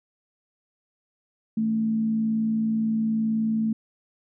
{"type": "tone with frequency modulation", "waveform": "sine", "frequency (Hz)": 221, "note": "A3", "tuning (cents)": 8, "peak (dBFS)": -21, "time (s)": [1.57, 3.73], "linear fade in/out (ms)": 5, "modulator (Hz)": 59, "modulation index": 0.24, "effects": []}